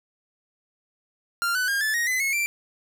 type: tone with pitch steps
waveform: 45% pulse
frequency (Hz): 1390 / 1498.4 / 1615.2 / 1741.2 / 1877 / 2023 / 2181 / 2351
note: F6 / F#6 / G#6 / A6 / A#6 / B6 / C#7 / D7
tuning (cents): -9 / +21 / -49 / -19 / +11 / +41 / -29 / +1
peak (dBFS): -22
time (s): 1.42-2.46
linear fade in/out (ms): 0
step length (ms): 130
effects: none